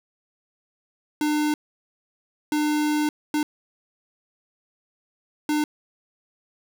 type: tone bursts at uneven times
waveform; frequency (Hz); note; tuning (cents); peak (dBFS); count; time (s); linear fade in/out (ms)
square; 300; D4; +37; -21; 4; 1.21-1.54 / 2.52-3.09 / 3.34-3.43 / 5.49-5.64; 2
effects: none